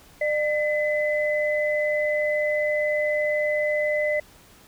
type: tone pair together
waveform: sine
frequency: 601 / 2019 Hz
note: D5 / B6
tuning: +40 / +38 cents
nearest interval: octave + major sixth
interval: 2098 cents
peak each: -22 / -26 dBFS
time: 0.21-4.2 s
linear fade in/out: 5 ms
effects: pink hiss -52 dBFS RMS until 4.67 s